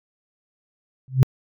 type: tone with exponential growth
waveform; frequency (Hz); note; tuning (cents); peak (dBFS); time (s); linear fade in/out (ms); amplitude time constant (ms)
sine; 130.81; C3; 0; -5; 1.08-1.23; 0; 32
effects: tanh soft clip ceiling -6 dBFS